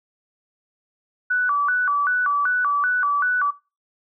sine tone with vibrato, 1308 Hz, E6, 14 cents flat, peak -17 dBFS, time 1.3-3.51 s, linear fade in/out 10 ms, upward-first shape square, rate 2.6 Hz, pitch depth 220 cents each way, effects noise-tail reverb RT60 0.3 s tail -21 dB re dry

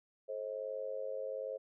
sine tone with amplitude modulation, 534 Hz, C5, 35 cents sharp, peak -33 dBFS, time 0.28-1.58 s, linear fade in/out 20 ms, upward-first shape sine, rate 101 Hz, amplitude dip 95%, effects none

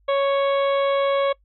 harmonic tone, 554.4 Hz, C#5, in tune, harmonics 1 / 2 / 3 / 4 / 5 / 6 / 7, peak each -18 / -25 / -36 / -33 / -42 / -35 / -42 dBFS, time 0.08-1.33 s, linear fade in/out 10 ms, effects noise-tail reverb RT60 0.1 s tail -23 dB re dry + added 50 Hz sine -57 dBFS peak until 1.44 s

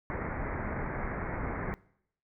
pink low-pass noise, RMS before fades -35 dBFS, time 0.1-1.74 s, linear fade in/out 0 ms, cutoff 2200 Hz, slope 96 dB/octave, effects noise-tail reverb RT60 0.7 s tail -22 dB re dry

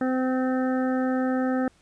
harmonic tone, 257.9 Hz, C4, 25 cents flat, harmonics 1 / 2 / 3 / 5 / 6 / 7, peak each -23 / -29 / -33 / -37 / -39 / -40 dBFS, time 0.01-1.68 s, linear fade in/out 2 ms, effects pink hiss -61 dBFS RMS until 1.81 s + resampled to 22050 Hz

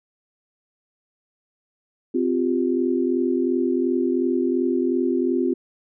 sine chord, C suspended fourth, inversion none, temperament equal with one note detuned, 258.9 / 349.2 / 392 Hz, C4 / F4 / G4, -18 / 0 / 0 cents, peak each -22 / -22 / -26 dBFS, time 2.14-5.54 s, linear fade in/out 10 ms, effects none

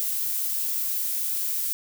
violet noise with high-pass filter sweep, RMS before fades -27 dBFS, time 0-1.73 s, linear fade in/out 0 ms, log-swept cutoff 410 to 220 Hz, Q 0.95, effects none

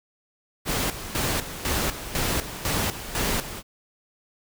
pink noise with tremolo, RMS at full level -25 dBFS, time 0.65-3.63 s, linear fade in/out 50 ms, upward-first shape square, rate 2 Hz, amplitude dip 70%, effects none

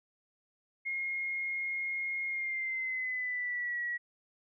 sine tone with pitch glide, 2146 to 1922.9 Hz, C7 to B6, +43 to -47 cents, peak -32 dBFS, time 0.85-3.98 s, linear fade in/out 20 ms, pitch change -190 cents, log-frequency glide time 2.27-3.8 s, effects none

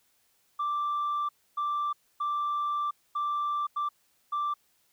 sine tone bursts at uneven times, 1174.7 Hz, D6, in tune, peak -25 dBFS, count 6, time 0.59-1.29 / 1.57-1.93 / 2.2-2.91 / 3.15-3.67 / 3.76-3.89 / 4.32-4.54 s, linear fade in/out 10 ms, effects tanh soft clip ceiling -25 dBFS + white hiss -69 dBFS RMS until 4.92 s

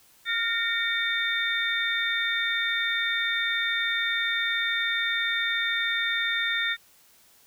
sine tone cluster, 1403 / 1837 / 2260 / 3610 Hz, F6 / A#6 / C#7 / A7, +8 / -26 / +33 / +44 cents, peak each -32 / -27 / -32 / -29 dBFS, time 0.25-6.77 s, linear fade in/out 50 ms, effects white hiss -58 dBFS RMS until 7.46 s

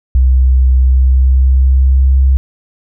sine tone with pitch glide, 64.2 to 66.31 Hz, C2 to C2, -32 to +24 cents, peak -5 dBFS, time 0.15-2.37 s, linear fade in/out 0 ms, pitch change +56 cents, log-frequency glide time 0.74-2.17 s, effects none

